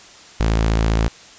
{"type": "tone", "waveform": "sawtooth", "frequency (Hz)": 55, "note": "A1", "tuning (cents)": 0, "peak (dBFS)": -11, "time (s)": [0.4, 1.08], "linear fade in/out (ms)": 0, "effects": ["white hiss -43 dBFS RMS until 1.38 s", "resampled to 16000 Hz"]}